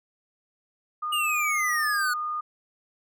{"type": "tone", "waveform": "sine", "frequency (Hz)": 1223, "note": "D#6", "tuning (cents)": -30, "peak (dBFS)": -27, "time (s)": [1.02, 2.41], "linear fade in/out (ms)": 10}
{"type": "exponential sweep", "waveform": "square", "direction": "down", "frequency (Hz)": [2897, 1444], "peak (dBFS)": -25, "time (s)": [1.12, 2.14], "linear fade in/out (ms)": 10}
{"effects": []}